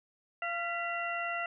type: harmonic tone with a mistuned harmonic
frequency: 688 Hz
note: F5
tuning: 26 cents flat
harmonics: 1 / 2 / 3 / 4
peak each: -37 / -37 / -38 / -39 dBFS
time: 0.42-1.46 s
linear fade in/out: 2 ms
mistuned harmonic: 3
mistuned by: -70 cents
effects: none